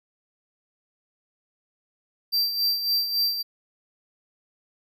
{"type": "tone with tremolo", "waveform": "square", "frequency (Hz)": 4699, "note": "D8", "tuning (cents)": 0, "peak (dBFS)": -20, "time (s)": [2.32, 3.43], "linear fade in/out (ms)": 20, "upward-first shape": "sine", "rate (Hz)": 3.6, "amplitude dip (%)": 60, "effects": []}